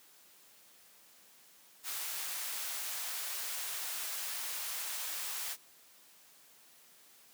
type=high-pass noise; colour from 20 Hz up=white; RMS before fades=-39 dBFS; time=1.83-5.57 s; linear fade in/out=50 ms; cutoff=750 Hz; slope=12 dB/octave; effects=white hiss -61 dBFS RMS until 7.33 s + high-pass 150 Hz 12 dB/octave